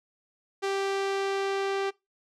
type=tone with low-pass filter sweep; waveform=sawtooth; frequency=392 Hz; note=G4; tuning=in tune; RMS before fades=-29 dBFS; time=0.62-1.91 s; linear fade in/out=20 ms; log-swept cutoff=6500 to 4300 Hz; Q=0.7; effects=noise-tail reverb RT60 0.2 s tail -21 dB re dry